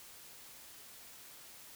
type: silence
effects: white hiss -54 dBFS RMS until 1.75 s